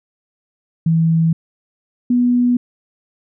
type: tone pair in turn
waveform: sine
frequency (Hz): 163.4 / 244.8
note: E3 / B3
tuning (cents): -15 / -15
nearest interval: perfect fifth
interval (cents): 700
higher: second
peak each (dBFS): -11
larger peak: neither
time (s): 0.86-1.33 / 2.1-2.57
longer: neither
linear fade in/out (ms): 5
effects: none